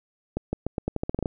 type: accelerating click train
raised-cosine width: 2 ms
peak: -13 dBFS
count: 12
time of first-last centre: 0.37-1.258 s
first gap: 160 ms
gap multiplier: 0.85
effects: none